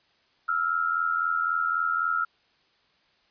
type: tone pair together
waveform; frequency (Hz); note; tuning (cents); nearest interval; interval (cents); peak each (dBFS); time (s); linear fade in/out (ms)
sine; 1318.5 / 1402.3; E6 / F6; 0 / +7; minor second; 107; -26; 0.48-2.25; 10
effects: white hiss -65 dBFS RMS until 3.3 s + resampled to 11025 Hz